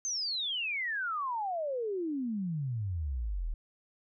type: exponential sweep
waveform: sine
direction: down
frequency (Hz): 6400 to 36.37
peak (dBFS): -31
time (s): 0.05-3.54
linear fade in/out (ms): 0
effects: none